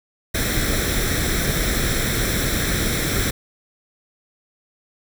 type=noise with comb filter; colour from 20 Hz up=pink; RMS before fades=-21 dBFS; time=0.34-3.31 s; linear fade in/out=10 ms; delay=0.53 ms; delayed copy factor=+0.7; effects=none